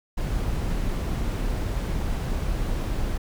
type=noise; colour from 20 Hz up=brown; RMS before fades=-26 dBFS; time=0.17-3.18 s; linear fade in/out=10 ms; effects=none